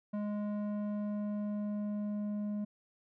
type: tone with low-pass filter sweep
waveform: square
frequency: 207.7 Hz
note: G#3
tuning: in tune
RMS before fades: -36 dBFS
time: 0.13-2.65 s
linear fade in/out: 10 ms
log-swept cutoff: 900 to 430 Hz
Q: 0.78
effects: none